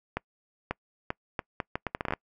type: accelerating click train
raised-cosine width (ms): 0.5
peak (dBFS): -14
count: 14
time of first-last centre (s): 0.17-2.137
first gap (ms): 540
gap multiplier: 0.73
effects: noise-tail reverb RT60 0.1 s tail -26 dB re dry